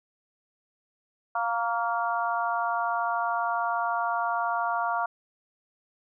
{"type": "harmonic tone with a mistuned harmonic", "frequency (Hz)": 233.1, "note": "A#3", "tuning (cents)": 0, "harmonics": [3, 4, 5, 6], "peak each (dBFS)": [-29, -30, -31, -32], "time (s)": [1.35, 5.06], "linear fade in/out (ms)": 5, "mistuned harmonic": 5, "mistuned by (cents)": -28, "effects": []}